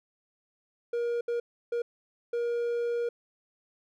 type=tone bursts at uneven times; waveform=triangle; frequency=473.8 Hz; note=A#4; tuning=28 cents sharp; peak=-25 dBFS; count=4; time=0.93-1.21 / 1.28-1.4 / 1.72-1.82 / 2.33-3.09 s; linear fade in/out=5 ms; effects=none